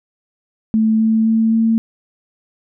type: tone with pitch steps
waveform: sine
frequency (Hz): 220 / 221.8 / 223.6 / 225.4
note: A3 / A3 / A3 / A3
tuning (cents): 0 / +14 / +28 / +42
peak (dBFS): -11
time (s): 0.74-1.78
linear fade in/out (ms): 0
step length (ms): 260
effects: none